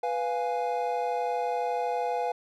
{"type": "chord", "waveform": "triangle", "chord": "F diminished", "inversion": "second", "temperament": "equal", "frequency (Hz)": [493.9, 698.5, 830.6], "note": ["Cb5", "F5", "Ab5"], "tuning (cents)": [0, 0, 0], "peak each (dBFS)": -29, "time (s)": [0.03, 2.32], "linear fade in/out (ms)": 5, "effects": []}